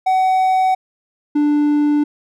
triangle tone pair in turn, 752 / 294.8 Hz, F#5 / D4, +28 / +7 cents, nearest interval octave + major third, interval 1621 cents, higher first, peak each -10 dBFS, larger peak neither, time 0.06-0.75 / 1.35-2.04 s, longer neither, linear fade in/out 10 ms, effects none

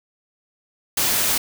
white noise, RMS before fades -20 dBFS, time 0.97-1.38 s, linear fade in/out 5 ms, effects none

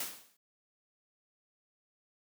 white noise with exponential decay, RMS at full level -34 dBFS, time 0-0.37 s, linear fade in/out 5 ms, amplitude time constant 79 ms, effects high-pass 150 Hz 12 dB/octave

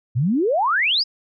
sine exponential sweep, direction up, 109.7 to 5274 Hz, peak -16 dBFS, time 0.15-1.04 s, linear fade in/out 20 ms, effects none

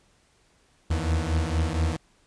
40% pulse beating tone pair, 78.1 / 82.4 Hz, D#2 / E2, +7 / 0 cents, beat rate 4.3 Hz, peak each -25 dBFS, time 0.9-1.97 s, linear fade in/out 10 ms, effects pink hiss -63 dBFS RMS until 2.26 s + resampled to 22050 Hz

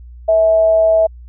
sine tone with amplitude modulation, 650 Hz, E5, 24 cents flat, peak -7 dBFS, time 0.28-1.07 s, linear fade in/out 10 ms, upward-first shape sine, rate 194 Hz, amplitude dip 30%, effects added 60 Hz sine -33 dBFS peak until 1.28 s

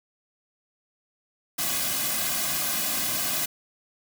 white noise with comb filter, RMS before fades -27 dBFS, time 1.58-3.46 s, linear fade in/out 10 ms, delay 2.2 ms, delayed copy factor -0.95, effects none

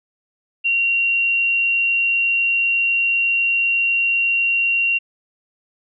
sine tone, 2754 Hz, F7, 25 cents flat, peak -15 dBFS, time 0.64-4.99 s, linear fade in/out 20 ms, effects none

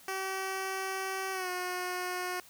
10% pulse tone with pitch glide, 382.5 to 361.9 Hz, G4 to F#4, -42 to -38 cents, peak -25 dBFS, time 0.08-2.4 s, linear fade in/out 2 ms, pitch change -96 cents, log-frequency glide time 1.32-1.49 s, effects white hiss -56 dBFS RMS until 2.49 s

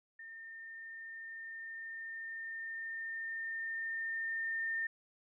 sine tone with level ramp, 1813 Hz, A#6, 49 cents flat, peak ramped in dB -47 to -33 dBFS, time 0.19-4.87 s, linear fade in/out 5 ms, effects none

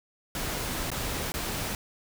pink noise with dropouts, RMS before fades -32 dBFS, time 0.35-1.75 s, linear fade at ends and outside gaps 1 ms, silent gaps 0.903-0.916 / 1.32-1.34 s, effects none

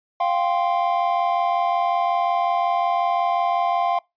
triangle chord, F suspended second, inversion none, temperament equal, 698.5 / 784 / 1046.5 Hz, F5 / G5 / C6, 0 / 0 / 0 cents, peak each -19 / -22 / -23 dBFS, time 0.2-3.99 s, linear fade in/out 5 ms, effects noise-tail reverb RT60 0.2 s tail -24 dB re dry + resampled to 11025 Hz

